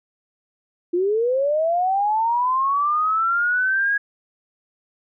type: linear sweep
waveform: sine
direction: up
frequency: 339.1 to 1661.2 Hz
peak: -17 dBFS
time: 0.93-3.98 s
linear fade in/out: 10 ms
effects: none